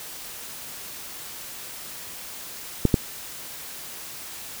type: clicks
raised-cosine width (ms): 3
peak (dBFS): -3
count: 2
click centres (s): 2.853 / 2.942
effects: white hiss -38 dBFS RMS until 4.6 s